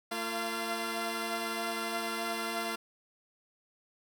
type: tone cluster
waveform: 10% pulse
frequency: 225.9 / 342.9 / 689 Hz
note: A3 / F4 / F5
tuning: +46 / -32 / -24 cents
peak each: -29 dBFS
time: 0.11-2.76 s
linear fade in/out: 10 ms
effects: none